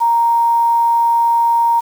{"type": "tone with quantisation", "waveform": "sine", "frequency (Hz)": 932.3, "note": "A#5", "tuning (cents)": 0, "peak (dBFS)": -10, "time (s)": [0, 1.81], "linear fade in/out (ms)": 20, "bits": 6, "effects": []}